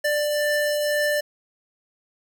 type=tone pair together; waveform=square; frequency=592 / 1774 Hz; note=D5 / A6; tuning=+14 / +14 cents; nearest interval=octave + perfect fifth; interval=1900 cents; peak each=-22 / -28 dBFS; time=0.04-1.21 s; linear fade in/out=10 ms; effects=none